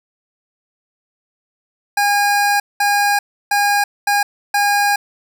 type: tone bursts at uneven times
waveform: 25% pulse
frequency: 815 Hz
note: G#5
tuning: 33 cents flat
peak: -9 dBFS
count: 5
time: 1.97-2.6 / 2.8-3.19 / 3.51-3.84 / 4.07-4.23 / 4.54-4.96 s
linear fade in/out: 5 ms
effects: none